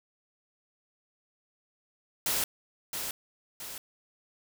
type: noise with echo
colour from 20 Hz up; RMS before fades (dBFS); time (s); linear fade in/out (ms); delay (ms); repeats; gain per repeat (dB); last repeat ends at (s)
white; -29; 2.26-2.44; 2; 670; 2; -6; 3.78
effects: none